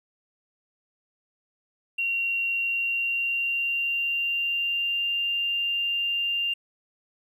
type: tone with pitch glide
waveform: triangle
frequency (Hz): 2752 to 2792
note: F7 to F7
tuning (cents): -26 to -1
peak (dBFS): -20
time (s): 1.98-6.54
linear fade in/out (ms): 10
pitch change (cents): +25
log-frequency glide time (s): 2.49-5.05
effects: tanh soft clip ceiling -22 dBFS